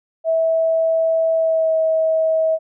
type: tone with pitch glide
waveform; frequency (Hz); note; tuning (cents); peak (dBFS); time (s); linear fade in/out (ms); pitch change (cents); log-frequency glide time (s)
sine; 651 to 641.3; E5 to E5; -22 to -48; -14; 0.24-2.59; 50; -26; 1.34-1.76
effects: none